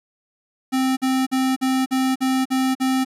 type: tone bursts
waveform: square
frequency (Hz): 261.6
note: C4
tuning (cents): 0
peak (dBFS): -18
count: 8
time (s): 0.72-3.049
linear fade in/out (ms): 20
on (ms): 250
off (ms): 47
effects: resampled to 32000 Hz + 9-bit